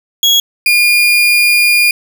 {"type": "tone pair in turn", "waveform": "35% pulse", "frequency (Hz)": [3322, 2422], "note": ["G#7", "D#7"], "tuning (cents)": [0, -47], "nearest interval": "perfect fourth", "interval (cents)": 547, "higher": "first", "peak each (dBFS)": -5, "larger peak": "neither", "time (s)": [[0.23, 0.4], [0.66, 1.91]], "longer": "second", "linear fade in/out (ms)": 2, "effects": []}